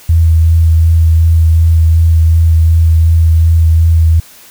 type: tone with vibrato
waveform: sine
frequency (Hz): 81.7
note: E2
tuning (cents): -15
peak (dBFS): -4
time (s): 0.09-4.2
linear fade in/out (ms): 5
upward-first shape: sine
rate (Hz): 2.7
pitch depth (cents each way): 16
effects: white hiss -38 dBFS RMS until 4.5 s